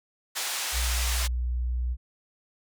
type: band-pass noise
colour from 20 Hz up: white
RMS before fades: -31 dBFS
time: 0.35-1.28 s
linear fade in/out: 20 ms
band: 700 to 8500 Hz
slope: 12 dB/octave
type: tone with pitch glide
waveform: sine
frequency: 60.8 to 61.19 Hz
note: B1 to B1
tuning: -26 to -15 cents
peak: -25 dBFS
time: 0.72-1.97 s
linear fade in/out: 50 ms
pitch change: +11 cents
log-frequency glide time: 1.06-1.78 s
effects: none